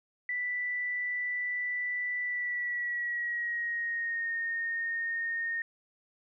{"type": "tone with pitch glide", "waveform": "sine", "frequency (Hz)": [1975.5, 1843.2], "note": ["B6", "A#6"], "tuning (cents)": [0, -20], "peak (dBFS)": -30, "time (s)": [0.29, 5.62], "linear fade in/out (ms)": 2, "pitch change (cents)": -120, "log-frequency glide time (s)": [2.22, 4.32], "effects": []}